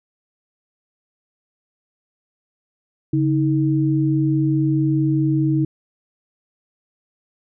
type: tone pair together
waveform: sine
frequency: 140.8 / 316.1 Hz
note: C#3 / D#4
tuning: +27 / +27 cents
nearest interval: octave + major second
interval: 1400 cents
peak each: -18 dBFS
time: 3.13-5.65 s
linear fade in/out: 5 ms
effects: none